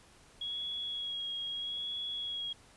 sine tone with vibrato, 3322 Hz, G#7, in tune, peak -35 dBFS, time 0.41-2.53 s, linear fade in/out 5 ms, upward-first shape sine, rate 0.78 Hz, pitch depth 22 cents each way, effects pink hiss -60 dBFS RMS until 2.76 s + resampled to 24000 Hz

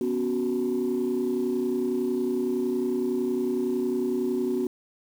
sine chord, B suspended second, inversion none, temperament just, 246.9 / 277.8 / 370.4 Hz, B3 / C#4 / F#4, 0 / +4 / +2 cents, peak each -27 / -30 / -25 dBFS, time 0.01-4.67 s, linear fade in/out 2 ms, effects tanh soft clip ceiling -18 dBFS + 8-bit

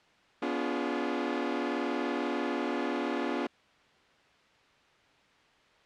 sawtooth chord, B diminished seventh, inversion none, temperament equal with one note detuned, 246.9 / 287.6 / 349.2 / 415.3 Hz, B3 / D4 / F4 / Ab4, 0 / -36 / 0 / 0 cents, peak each -31 / -30 / -31 / -34 dBFS, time 0.42-3.47 s, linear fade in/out 5 ms, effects white hiss -62 dBFS RMS until 5.85 s + low-pass 3000 Hz 12 dB/octave

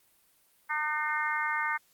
harmonic tone, 303.4 Hz, D#4, 44 cents flat, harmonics 3 / 4 / 5 / 6 / 7, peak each -34 / -34 / -34 / -34 / -34 dBFS, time 0.69-1.78 s, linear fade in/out 20 ms, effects white hiss -66 dBFS RMS until 1.93 s + Opus 32 kbps

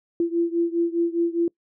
sine beating tone pair, 337.5 / 342.4 Hz, E4 / F4, +41 / -34 cents, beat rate 4.9 Hz, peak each -22 / -24 dBFS, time 0.2-1.48 s, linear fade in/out 2 ms, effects noise-tail reverb RT60 0.1 s tail -25 dB re dry

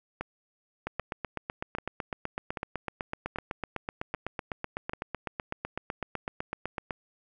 two click trains, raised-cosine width 0.5 ms, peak -17 / -18 dBFS, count 49 / 7, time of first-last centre 0.87-6.908 / 0.21-4.934 s, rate 7.95 / 1.27 Hz, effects none

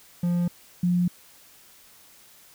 triangle / sine tone pair in turn, 174.61 / 177.15 Hz, F3 / F3, 0 / +25 cents, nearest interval unison, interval 25 cents, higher second, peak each -19 dBFS, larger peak neither, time 0.23-0.48 / 0.83-1.08 s, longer neither, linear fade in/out 5 ms, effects white hiss -53 dBFS RMS until 2.54 s

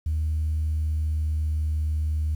sine tone with pitch glide, 77.78 to 76.98 Hz, D#2 to D#2, 0 to -18 cents, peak -21 dBFS, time 0.06-2.35 s, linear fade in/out 5 ms, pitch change -18 cents, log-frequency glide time 0.34-1.8 s, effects tanh soft clip ceiling -19 dBFS + 9-bit

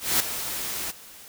white noise with ADSR envelope, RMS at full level -20 dBFS, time 0-0.92 s, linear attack 200 ms, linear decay 5 ms, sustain -11 dB, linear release 19 ms, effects white hiss -46 dBFS RMS until 1.28 s

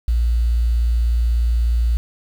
sine tone with quantisation, 58.27 Hz, A#1, in tune, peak -14 dBFS, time 0.08-1.97 s, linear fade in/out 0 ms, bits 7, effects none

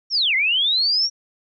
sine linear two-way sweep, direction down then up, 5690 to 2000 to 5690 Hz, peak -16 dBFS, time 0.1-1.1 s, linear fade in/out 50 ms, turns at 0.35 s, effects none

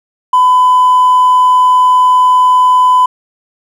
triangle tone with hard clipping, 1005 Hz, B5, 30 cents sharp, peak -4 dBFS, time 0.33-3.06 s, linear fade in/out 5 ms, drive 2 dB, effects none

